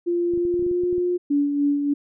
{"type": "tone with pitch glide", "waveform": "sine", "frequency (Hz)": [346.9, 355.8], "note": ["F4", "F4"], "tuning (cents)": [-12, 32], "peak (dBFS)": -19, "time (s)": [0.06, 1.18], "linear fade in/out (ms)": 20, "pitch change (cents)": 44, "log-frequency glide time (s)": [0.32, 0.84]}
{"type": "clicks", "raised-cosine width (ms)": 3, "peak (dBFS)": -25, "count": 11, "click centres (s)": [0.337, 0.376, 0.452, 0.541, 0.594, 0.625, 0.665, 0.713, 0.836, 0.928, 0.981]}
{"type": "tone with tremolo", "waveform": "sine", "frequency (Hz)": 286.8, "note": "D4", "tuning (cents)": -41, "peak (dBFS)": -16, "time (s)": [1.3, 1.94], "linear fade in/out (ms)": 10, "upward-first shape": "sine", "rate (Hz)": 3.4, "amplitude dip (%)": 45}
{"effects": []}